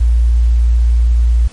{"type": "tone", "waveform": "sine", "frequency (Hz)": 58.27, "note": "A#1", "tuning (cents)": 0, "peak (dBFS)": -7, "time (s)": [0, 1.48], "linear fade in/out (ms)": 10, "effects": ["pink hiss -41 dBFS RMS until 1.52 s", "MP3 48 kbps"]}